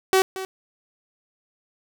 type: tone with echo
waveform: sawtooth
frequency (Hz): 379.6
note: F#4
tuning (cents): +44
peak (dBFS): -11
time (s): 0.13-0.22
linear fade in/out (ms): 0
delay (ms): 230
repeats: 1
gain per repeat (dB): -14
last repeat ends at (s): 0.45
effects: none